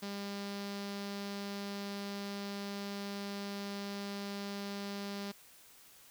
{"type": "tone with low-pass filter", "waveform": "sawtooth", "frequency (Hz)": 200.6, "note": "G3", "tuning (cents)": 40, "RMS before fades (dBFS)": -41, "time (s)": [0.02, 5.32], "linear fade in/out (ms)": 10, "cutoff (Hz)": 4900, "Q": 2.7, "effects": ["white hiss -59 dBFS RMS until 6.1 s"]}